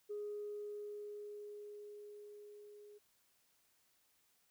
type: tone with level ramp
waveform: sine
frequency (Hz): 415.3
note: G#4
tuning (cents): 0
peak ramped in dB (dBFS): -39 to -55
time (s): 0.09-2.99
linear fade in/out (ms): 20
effects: tanh soft clip ceiling -36 dBFS + white hiss -75 dBFS RMS until 4.5 s